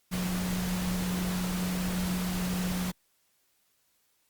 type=tone in noise; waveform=sine; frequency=181.6 Hz; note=F#3; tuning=32 cents flat; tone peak=-29 dBFS; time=0.11-2.92 s; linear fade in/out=20 ms; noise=pink; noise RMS=-36 dBFS; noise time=0.11-2.92 s; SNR=+4 dB; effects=white hiss -71 dBFS RMS until 4.29 s + Opus 48 kbps